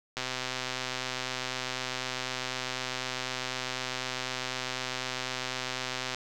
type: click train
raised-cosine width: 0.2 ms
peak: -15 dBFS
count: 766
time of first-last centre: 0.17-6.147 s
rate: 128 Hz
effects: none